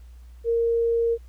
sine tone, 464 Hz, A#4, 8 cents flat, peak -19 dBFS, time 0.44-1.18 s, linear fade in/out 50 ms, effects added 60 Hz sine -42 dBFS peak until 1.28 s + pink hiss -63 dBFS RMS until 1.28 s

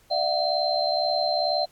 sine tone cluster, 598 / 677 / 739 / 4122 Hz, D5 / E5 / F#5 / C8, +31 / +46 / -2 / -27 cents, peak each -27 dBFS, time 0.1-1.66 s, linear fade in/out 20 ms, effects pink hiss -59 dBFS RMS until 1.71 s + AAC 64 kbps

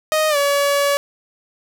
sawtooth tone with pitch glide, 622.3 to 567.4 Hz, D#5 to C#5, 0 to +40 cents, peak -11 dBFS, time 0.12-0.97 s, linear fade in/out 0 ms, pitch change -160 cents, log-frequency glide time 0.29-0.37 s, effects none

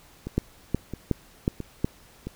two click trains, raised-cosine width 3 ms, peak -9 / -19 dBFS, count 5 / 4, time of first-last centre 0.38-1.845 / 0.27-2.27 s, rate 2.73 / 1.5 Hz, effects pink hiss -54 dBFS RMS until 2.35 s

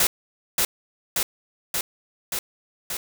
white noise with echo, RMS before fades -19 dBFS, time 0-0.07 s, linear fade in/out 2 ms, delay 580 ms, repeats 5, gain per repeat -2 dB, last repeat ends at 2.97 s, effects none

